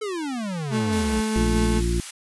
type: exponential sweep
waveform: square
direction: down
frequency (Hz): 445.2 to 57.2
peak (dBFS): -27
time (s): 0.01-1.21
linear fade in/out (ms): 10
type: tone with tremolo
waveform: 35% pulse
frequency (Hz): 217.9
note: A3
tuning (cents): -17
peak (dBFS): -19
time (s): 0.7-1.82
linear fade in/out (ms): 50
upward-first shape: sine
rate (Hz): 4.7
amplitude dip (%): 25
type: high-pass noise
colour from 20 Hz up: white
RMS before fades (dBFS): -35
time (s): 0.92-2.11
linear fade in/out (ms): 10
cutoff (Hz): 1200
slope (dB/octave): 12
type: harmonic tone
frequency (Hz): 58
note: A#1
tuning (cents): -8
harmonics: 1 / 2 / 3 / 4 / 5 / 6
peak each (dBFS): -22 / -30 / -29 / -35 / -37 / -27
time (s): 1.36-2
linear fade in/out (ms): 0
effects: resampled to 24000 Hz